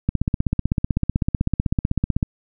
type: click train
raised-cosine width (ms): 5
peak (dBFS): -6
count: 35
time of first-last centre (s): 0.09-2.228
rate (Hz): 15.9
effects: none